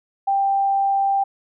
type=tone; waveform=sine; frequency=788 Hz; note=G5; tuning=9 cents sharp; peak=-16 dBFS; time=0.27-1.24 s; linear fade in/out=10 ms; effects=none